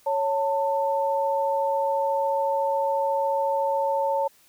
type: tone pair together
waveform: sine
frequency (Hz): 554 / 893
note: C#5 / A5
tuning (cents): -1 / +25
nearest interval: minor sixth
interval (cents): 826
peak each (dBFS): -24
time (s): 0.06-4.28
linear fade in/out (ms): 10
effects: white hiss -58 dBFS RMS until 4.48 s